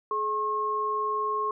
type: tone pair together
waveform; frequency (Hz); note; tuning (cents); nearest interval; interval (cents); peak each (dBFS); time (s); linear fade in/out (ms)
sine; 424.9 / 1080; G#4 / C#6; +40 / -45; octave + major third; 1615; -32 / -26; 0.11-1.51; 2
effects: none